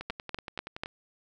two click trains, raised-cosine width 0.3 ms, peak -22 / -16 dBFS, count 10 / 4, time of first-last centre 0.01-0.859 / 0.1-0.835 s, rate 10.6 / 4.08 Hz, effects none

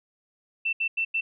sine tone bursts at uneven times, 2678 Hz, E7, 27 cents sharp, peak -23 dBFS, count 4, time 0.65-0.73 / 0.8-0.88 / 0.97-1.05 / 1.14-1.21 s, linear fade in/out 10 ms, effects none

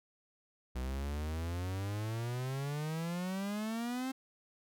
45% pulse exponential sweep, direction up, 61.74 to 266.5 Hz, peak -35 dBFS, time 0.75-4.12 s, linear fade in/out 10 ms, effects none

